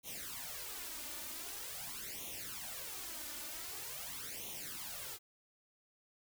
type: noise with flanger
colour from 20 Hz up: white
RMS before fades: -45 dBFS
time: 0.03-5.19 s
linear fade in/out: 50 ms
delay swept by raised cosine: 0.31 to 3.41 ms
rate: 0.45 Hz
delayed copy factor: +0.8
effects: none